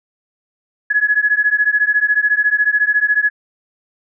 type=beating tone pair; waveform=sine; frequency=1683 / 1697 Hz; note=G#6 / G#6; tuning=+23 / +37 cents; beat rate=14 Hz; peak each=-15 dBFS; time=0.9-3.3 s; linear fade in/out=10 ms; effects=none